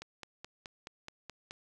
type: click train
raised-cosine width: 0.2 ms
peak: -26 dBFS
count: 8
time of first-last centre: 0.02-1.509 s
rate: 4.7 Hz
effects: none